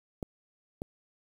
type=clicks; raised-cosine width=2 ms; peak=-21 / -22 dBFS; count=2; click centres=0.228 / 0.819 s; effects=8-bit